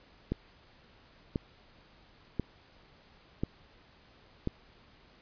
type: click train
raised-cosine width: 3 ms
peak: -17 dBFS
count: 5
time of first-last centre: 0.32-4.474 s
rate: 0.963 Hz
effects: pink hiss -60 dBFS RMS until 5.21 s + resampled to 11025 Hz